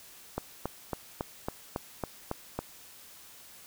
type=click train; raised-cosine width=1 ms; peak=-17 dBFS; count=9; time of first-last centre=0.38-2.59 s; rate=3.62 Hz; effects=white hiss -52 dBFS RMS until 3.66 s